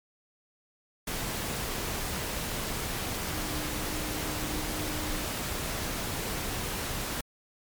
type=tone in noise; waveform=sine; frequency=304.8 Hz; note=D#4; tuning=36 cents flat; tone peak=-39 dBFS; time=3.33-5.25 s; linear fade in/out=5 ms; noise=pink; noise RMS=-33 dBFS; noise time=1.07-7.21 s; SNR=-9 dB; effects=MP3 96 kbps